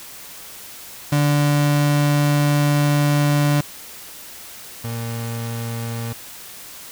35% pulse tone pair in turn, 145.9 / 115.8 Hz, D3 / A#2, -11 / -11 cents, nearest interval major third, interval 400 cents, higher first, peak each -13 / -23 dBFS, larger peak first, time 1.12-3.61 / 4.84-6.13 s, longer first, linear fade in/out 5 ms, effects white hiss -38 dBFS RMS until 6.91 s

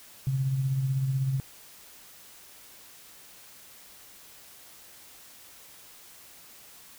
sine tone with tremolo, 133.7 Hz, C3, 38 cents sharp, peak -22 dBFS, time 0.27-1.4 s, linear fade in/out 0 ms, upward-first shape triangle, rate 16 Hz, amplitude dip 50%, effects white hiss -51 dBFS RMS until 6.98 s

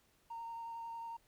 triangle tone with vibrato, 922 Hz, A#5, 19 cents flat, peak -39 dBFS, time 0.3-1.17 s, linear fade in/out 10 ms, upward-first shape triangle, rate 11 Hz, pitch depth 14 cents each way, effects tanh soft clip ceiling -39 dBFS + pink hiss -72 dBFS RMS until 1.27 s

